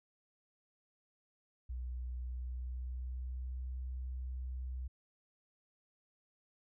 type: tone with pitch glide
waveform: sine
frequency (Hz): 61.8 to 63.54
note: B1 to B1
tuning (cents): +2 to +50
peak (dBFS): -38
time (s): 1.69-4.88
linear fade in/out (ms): 10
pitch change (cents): +48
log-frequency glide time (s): 2.18-3.69
effects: none